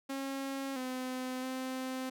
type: tone with pitch steps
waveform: sawtooth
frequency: 271.8 / 255.9 / 259.5 Hz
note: C#4 / C4 / C4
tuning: -34 / -38 / -14 cents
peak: -32 dBFS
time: 0.09-2.1 s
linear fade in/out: 10 ms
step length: 670 ms
effects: none